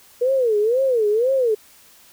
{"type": "tone with vibrato", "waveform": "sine", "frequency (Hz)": 472.6, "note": "A#4", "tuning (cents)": 24, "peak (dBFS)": -15, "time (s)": [0.21, 1.55], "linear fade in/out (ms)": 10, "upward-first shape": "sine", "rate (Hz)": 2, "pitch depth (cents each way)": 230, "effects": ["white hiss -50 dBFS RMS until 2.12 s"]}